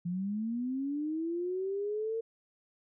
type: linear sweep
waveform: sine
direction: up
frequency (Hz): 170 to 457.6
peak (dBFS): -31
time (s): 0.05-2.21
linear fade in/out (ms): 10
effects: none